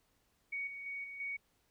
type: tone with level steps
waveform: sine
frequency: 2238 Hz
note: C#7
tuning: 16 cents sharp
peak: -36 / -43 / -39 / -44 / -37 dBFS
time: 0.52-1.37 s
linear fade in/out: 10 ms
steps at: 0.67 / 0.86 / 1.04 / 1.2 s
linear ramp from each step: 2 ms
effects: pink hiss -75 dBFS RMS until 1.7 s